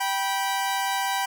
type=tone pair together; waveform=sawtooth; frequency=780 / 976.2 Hz; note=G5 / B5; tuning=-9 / -20 cents; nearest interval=major third; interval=389 cents; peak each=-22 / -24 dBFS; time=0-1.26 s; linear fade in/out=10 ms; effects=none